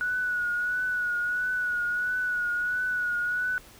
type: tone with vibrato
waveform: sine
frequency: 1466 Hz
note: F#6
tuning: 16 cents flat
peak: -25 dBFS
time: 0.01-3.58 s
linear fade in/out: 0 ms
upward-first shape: triangle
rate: 1.5 Hz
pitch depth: 41 cents each way
effects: pink hiss -51 dBFS RMS until 3.79 s